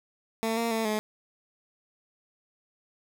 15% pulse tone with pitch steps, 224.5 / 231.3 / 223.8 / 213.8 Hz, A3 / A#3 / A3 / A3, +35 / -13 / +30 / -49 cents, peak -20 dBFS, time 0.43-0.99 s, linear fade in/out 0 ms, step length 140 ms, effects none

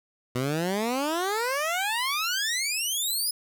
15% pulse exponential sweep, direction up, 121 to 5140 Hz, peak -19 dBFS, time 0.35-3.31 s, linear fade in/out 5 ms, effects none

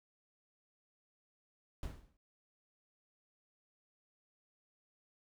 brown noise with exponential decay, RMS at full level -38 dBFS, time 1.83-2.17 s, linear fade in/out 1 ms, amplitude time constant 72 ms, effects none

